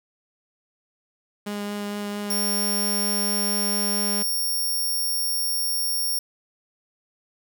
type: tone with vibrato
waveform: sawtooth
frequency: 205.2 Hz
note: G#3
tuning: 21 cents flat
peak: -24 dBFS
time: 1.46-4.23 s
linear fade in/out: 10 ms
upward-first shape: triangle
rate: 4.4 Hz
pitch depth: 10 cents each way
type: tone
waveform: 15% pulse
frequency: 5550 Hz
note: F8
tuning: 12 cents flat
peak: -17 dBFS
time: 2.3-6.19 s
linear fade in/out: 5 ms
effects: 8-bit